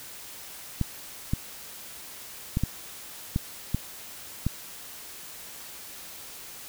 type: clicks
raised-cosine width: 5 ms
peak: -12 dBFS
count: 7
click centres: 0.813 / 1.335 / 2.571 / 2.636 / 3.361 / 3.746 / 4.466 s
effects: white hiss -43 dBFS RMS until 6.68 s